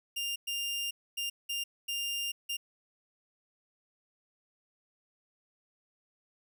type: tone bursts at uneven times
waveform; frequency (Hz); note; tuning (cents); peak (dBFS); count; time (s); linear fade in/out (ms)
sawtooth; 2800; F7; +4; -29; 6; 0.16-0.36 / 0.47-0.91 / 1.17-1.3 / 1.49-1.64 / 1.88-2.32 / 2.49-2.57; 10
effects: none